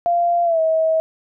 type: tone with pitch glide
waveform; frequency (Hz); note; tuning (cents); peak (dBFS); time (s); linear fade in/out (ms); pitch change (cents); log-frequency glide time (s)
sine; 692 to 641.9; F5 to E5; -16 to -46; -14; 0.06-1; 0; -130; 0.44-0.6
effects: none